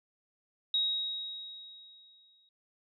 sine tone with exponential decay, 3793 Hz, A#7, 29 cents sharp, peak -25 dBFS, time 0.74-2.49 s, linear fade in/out 2 ms, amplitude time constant 380 ms, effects none

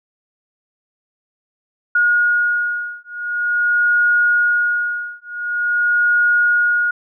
sine beating tone pair, 1439 / 1439.46 Hz, F#6 / F#6, -49 / -48 cents, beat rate 0.46 Hz, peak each -17 dBFS, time 1.95-6.91 s, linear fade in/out 5 ms, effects none

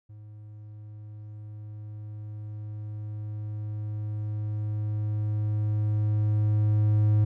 triangle tone with level ramp, 106 Hz, G#2, 36 cents sharp, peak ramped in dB -41 to -16 dBFS, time 0.09-7.25 s, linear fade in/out 10 ms, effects none

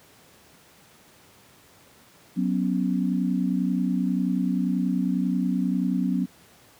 sine chord, F# suspended fourth, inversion none, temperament equal, 185 / 246.9 / 277.2 Hz, F#3 / B3 / C#4, 0 / 0 / 0 cents, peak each -24 / -26 / -28 dBFS, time 2.36-6.26 s, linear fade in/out 20 ms, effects pink hiss -54 dBFS RMS until 6.79 s + high-pass 100 Hz 12 dB/octave

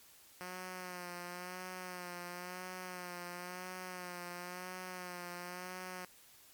5% pulse tone with vibrato, 180 Hz, F#3, 47 cents flat, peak -32 dBFS, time 0.41-6.05 s, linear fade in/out 0 ms, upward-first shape sine, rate 0.97 Hz, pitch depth 39 cents each way, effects white hiss -61 dBFS RMS until 6.53 s + MP3 96 kbps

